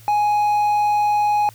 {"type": "tone", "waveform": "triangle", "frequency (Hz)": 833, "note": "G#5", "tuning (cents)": 5, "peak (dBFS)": -13, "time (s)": [0.08, 1.49], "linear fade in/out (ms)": 0, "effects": ["added 111 Hz sine -44 dBFS peak until 1.54 s", "white hiss -49 dBFS RMS until 1.54 s"]}